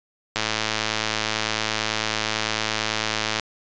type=click train; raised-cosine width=0.2 ms; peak=-5 dBFS; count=332; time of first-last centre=0.36-3.397 s; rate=109 Hz; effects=resampled to 16000 Hz